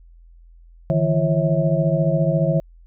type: tone cluster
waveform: sine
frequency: 151.4 / 165.8 / 341.9 / 546 / 648 Hz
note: D#3 / E3 / F4 / C#5 / E5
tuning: -47 / +10 / -37 / -26 / -30 cents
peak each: -20 / -20 / -29 / -23 / -24 dBFS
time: 0.9-2.6 s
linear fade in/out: 0 ms
effects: added 42 Hz sine -44 dBFS peak until 2.86 s